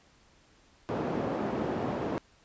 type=band-pass noise; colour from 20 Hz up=white; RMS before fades=-32 dBFS; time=0.89-2.18 s; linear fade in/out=0 ms; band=140 to 520 Hz; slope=12 dB/octave; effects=pink hiss -62 dBFS RMS until 2.44 s + resampled to 16000 Hz